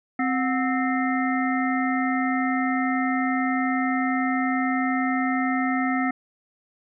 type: harmonic tone with a mistuned harmonic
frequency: 261.6 Hz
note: C4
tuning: in tune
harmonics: 1 / 3 / 5 / 7 / 8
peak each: -23 / -28 / -30 / -31 / -32 dBFS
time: 0.19-6.11 s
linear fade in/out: 5 ms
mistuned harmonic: 3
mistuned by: -120 cents
effects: none